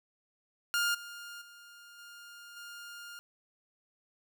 sawtooth tone with level steps, 1410 Hz, F6, 16 cents sharp, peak -24 / -40 / -48 / -45 / -41 dBFS, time 0.74-3.19 s, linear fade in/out 0 ms, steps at 0.94 / 1.41 / 1.98 / 2.56 s, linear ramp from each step 10 ms, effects none

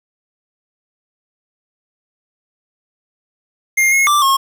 square tone with pitch steps, 2118 / 2166 / 1175 / 1083 Hz, C7 / C#7 / D6 / C#6, +21 / -41 / +1 / -41 cents, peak -11 dBFS, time 3.77-4.37 s, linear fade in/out 10 ms, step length 150 ms, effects 7-bit

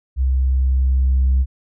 sine tone with level ramp, 65.41 Hz, C2, in tune, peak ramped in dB -13 to -10 dBFS, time 0.16-1.46 s, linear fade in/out 50 ms, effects tanh soft clip ceiling -10 dBFS

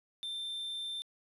triangle tone, 3572 Hz, A7, 25 cents sharp, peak -35 dBFS, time 0.23-1.02 s, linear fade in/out 0 ms, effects resampled to 32000 Hz + 11-bit

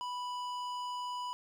sine tone with hard clipping, 987.8 Hz, B5, in tune, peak -38 dBFS, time 0.01-1.33 s, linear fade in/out 0 ms, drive 12 dB, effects none

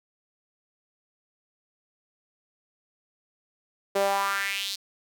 sawtooth tone with high-pass filter sweep, 197.5 Hz, G3, 13 cents sharp, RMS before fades -27 dBFS, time 3.95-4.76 s, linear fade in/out 10 ms, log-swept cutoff 470 to 4500 Hz, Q 3.6, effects none

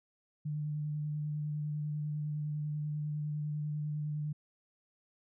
sine tone with vibrato, 149.9 Hz, D3, 36 cents sharp, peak -33 dBFS, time 0.45-4.33 s, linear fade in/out 10 ms, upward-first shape square, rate 10 Hz, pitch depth 12 cents each way, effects none

